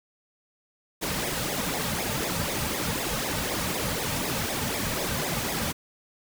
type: noise with flanger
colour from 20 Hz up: pink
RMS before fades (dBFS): -29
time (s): 1.01-5.73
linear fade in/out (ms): 20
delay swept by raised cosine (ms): 0.67 to 2.97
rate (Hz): 4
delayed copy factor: -0.8
effects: none